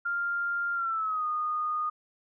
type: tone with pitch glide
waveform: sine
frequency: 1396.9 to 1230.2 Hz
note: F6 to D#6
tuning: 0 to -20 cents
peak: -27 dBFS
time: 0.05-1.9 s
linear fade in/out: 10 ms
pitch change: -220 cents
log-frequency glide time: 0.74-1.26 s
effects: none